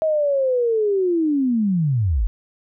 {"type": "linear sweep", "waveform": "sine", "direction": "down", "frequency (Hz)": [641, 40.8], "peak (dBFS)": -16, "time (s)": [0.02, 2.27], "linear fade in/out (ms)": 0, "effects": []}